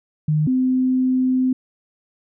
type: tone pair in turn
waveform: sine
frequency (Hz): 152.8 / 257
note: D#3 / C4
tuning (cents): -31 / -31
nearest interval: major sixth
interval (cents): 900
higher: second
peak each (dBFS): -15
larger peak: neither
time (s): 0.28-0.47 / 0.47-1.53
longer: second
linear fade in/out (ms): 5
effects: none